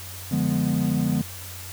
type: chord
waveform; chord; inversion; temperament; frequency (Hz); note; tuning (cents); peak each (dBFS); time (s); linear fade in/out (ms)
triangle; D diminished seventh; none; equal; 146.83 / 174.61 / 207.7 / 246.9; D3 / F3 / Ab3 / Cb4; 0 / 0 / 0 / 0; -24; 0.31-1.22; 10
effects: added 91 Hz sine -39 dBFS peak until 1.72 s + white hiss -39 dBFS RMS until 1.72 s